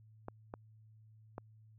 clicks, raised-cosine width 1 ms, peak -28 dBFS, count 3, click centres 0.284 / 0.539 / 1.381 s, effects added 109 Hz sine -58 dBFS peak until 1.78 s

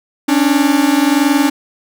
45% pulse tone pair together, 275.2 / 296.5 Hz, C#4 / D4, -12 / +17 cents, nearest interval minor second, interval 129 cents, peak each -13 dBFS, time 0.28-1.5 s, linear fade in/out 10 ms, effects none

